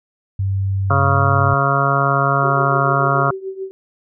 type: tone with pitch glide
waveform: sine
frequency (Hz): 97.2 to 101.39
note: G2 to G#2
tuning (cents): -14 to -41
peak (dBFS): -16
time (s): 0.39-1.54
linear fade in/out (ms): 5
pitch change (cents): +73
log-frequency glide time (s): 1.08-1.33
type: harmonic tone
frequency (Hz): 138.59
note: C#3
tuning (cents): 0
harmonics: 1 / 2 / 3 / 4 / 5 / 7 / 8 / 9 / 10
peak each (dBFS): -19 / -29 / -26 / -25 / -21 / -26 / -21 / -20 / -21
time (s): 0.9-3.31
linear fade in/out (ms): 5
type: tone with tremolo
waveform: sine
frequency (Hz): 383.1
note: G4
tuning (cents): -40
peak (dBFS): -21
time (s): 2.43-3.71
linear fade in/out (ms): 0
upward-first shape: triangle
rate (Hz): 6.9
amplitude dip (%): 85
effects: none